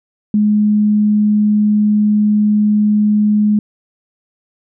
sine tone, 210 Hz, G#3, 19 cents sharp, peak -9 dBFS, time 0.34-3.59 s, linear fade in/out 2 ms, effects none

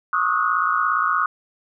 sine tone cluster, 1102 / 1220 / 1277 / 1450 Hz, C#6 / D#6 / D#6 / F#6, -11 / -34 / +45 / -35 cents, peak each -23 dBFS, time 0.13-1.26 s, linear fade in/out 2 ms, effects none

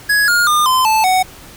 square tone with pitch steps, 1672 / 1422.3 / 1209.9 / 1029.2 / 875.5 / 744.8 Hz, G#6 / F6 / D#6 / C6 / A5 / F#5, +11 / +31 / -49 / -29 / -9 / +11 cents, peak -11 dBFS, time 0.09-1.23 s, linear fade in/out 10 ms, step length 190 ms, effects pink hiss -38 dBFS RMS until 1.56 s

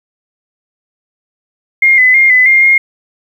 sine tone with pitch steps, 2127 / 2015 / 2122 / 2010 / 2117 / 2135 Hz, C7 / B6 / C7 / B6 / C7 / C7, +28 / +34 / +24 / +30 / +20 / +34 cents, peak -4 dBFS, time 1.82-2.78 s, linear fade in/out 5 ms, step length 160 ms, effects 7-bit

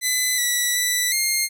10% pulse tone with pitch steps, 2009 / 1955 / 1975 / 2124 Hz, B6 / B6 / B6 / C7, +29 / -18 / 0 / +25 cents, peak -10 dBFS, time 0.01-1.49 s, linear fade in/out 50 ms, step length 370 ms, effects none

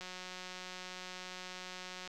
click train, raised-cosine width 0.2 ms, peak -28 dBFS, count 379, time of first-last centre 0.01-2.076 s, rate 183 Hz, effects none

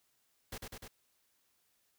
pink noise with echo, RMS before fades -43 dBFS, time 0.52-0.58 s, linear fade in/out 5 ms, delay 100 ms, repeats 3, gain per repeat -2 dB, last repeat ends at 0.88 s, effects white hiss -75 dBFS RMS until 1.98 s

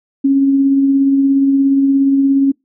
sine tone with tremolo, 274.2 Hz, C#4, 19 cents flat, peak -7 dBFS, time 0.24-2.52 s, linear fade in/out 10 ms, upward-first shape triangle, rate 17 Hz, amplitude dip 30%, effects noise-tail reverb RT60 0.2 s tail -26 dB re dry

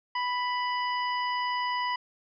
harmonic tone, 989 Hz, B5, 2 cents sharp, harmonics 1 / 2 / 3 / 5, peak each -28 / -34 / -38 / -42 dBFS, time 0.15-1.96 s, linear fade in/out 5 ms, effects none

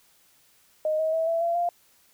sine tone with pitch steps, 620 / 634.5 / 649.3 / 664.5 / 680 / 695.9 Hz, D#5 / D#5 / E5 / E5 / F5 / F5, -6 / +34 / -26 / +14 / -46 / -6 cents, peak -22 dBFS, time 0.85-1.69 s, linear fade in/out 2 ms, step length 140 ms, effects white hiss -61 dBFS RMS until 2.13 s

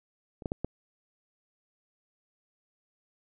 clicks, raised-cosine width 2 ms, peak -30 / -18 / -17 / -17 dBFS, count 4, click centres 0.422 / 0.458 / 0.519 / 0.646 s, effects none

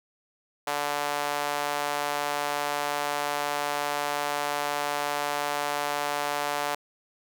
sawtooth tone with high-pass filter, 145.6 Hz, D3, 15 cents flat, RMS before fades -29 dBFS, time 0.67-6.75 s, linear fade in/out 5 ms, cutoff 740 Hz, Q 1.6, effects none

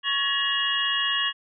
sine tone cluster, 1109 / 1698 / 1897 / 2853 / 3309 Hz, C#6 / G#6 / A#6 / F7 / G#7, 0 / +38 / +30 / +36 / -7 cents, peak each -31 / -29 / -32 / -25 / -29 dBFS, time 0.03-1.33 s, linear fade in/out 50 ms, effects none

